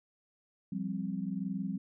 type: chord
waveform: sine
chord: F suspended second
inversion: none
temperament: equal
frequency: 174.61 / 196 / 261.6 Hz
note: F3 / G3 / C4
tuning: 0 / 0 / 0 cents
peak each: -38 / -35 / -40 dBFS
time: 0.72-1.78 s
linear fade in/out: 5 ms
effects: none